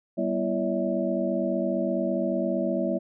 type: tone cluster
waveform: sine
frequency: 192.7 / 241.5 / 334.5 / 569 / 644 Hz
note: G3 / B3 / E4 / C#5 / E5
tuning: -29 / -39 / +25 / +45 / -41 cents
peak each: -30 dBFS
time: 0.17-2.99 s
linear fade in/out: 20 ms
effects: none